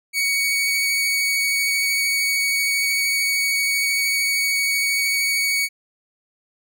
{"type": "tone with vibrato", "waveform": "sawtooth", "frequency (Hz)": 2240, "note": "C#7", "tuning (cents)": 18, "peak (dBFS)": -15, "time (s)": [0.13, 5.69], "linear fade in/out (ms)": 50, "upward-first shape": "sine", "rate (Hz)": 13, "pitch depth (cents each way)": 10, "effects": []}